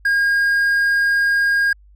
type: tone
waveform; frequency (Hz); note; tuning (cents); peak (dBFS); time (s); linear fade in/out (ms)
triangle; 1624; G#6; -39; -12; 0.05-1.73; 5
effects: added 50 Hz sine -45 dBFS peak until 1.95 s